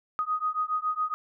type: beating tone pair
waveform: sine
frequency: 1244.5 / 1251.7 Hz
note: D#6 / D#6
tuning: 0 / +10 cents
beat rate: 7.2 Hz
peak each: -29 dBFS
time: 0.19-1.14 s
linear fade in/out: 0 ms
effects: none